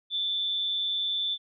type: tone with amplitude modulation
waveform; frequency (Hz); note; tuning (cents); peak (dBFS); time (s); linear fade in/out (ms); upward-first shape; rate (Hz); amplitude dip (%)
sine; 3520; A7; 0; -24; 0.1-1.38; 50; sine; 190; 45
effects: none